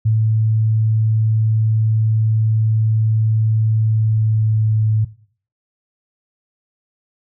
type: tone with pitch glide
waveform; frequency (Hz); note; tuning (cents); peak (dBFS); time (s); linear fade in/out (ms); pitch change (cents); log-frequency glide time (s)
sine; 110 to 108.8; A2 to A2; 0 to -19; -12; 0.05-5.05; 10; -19; 3.81-4.92
effects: noise-tail reverb RT60 0.5 s tail -18 dB re dry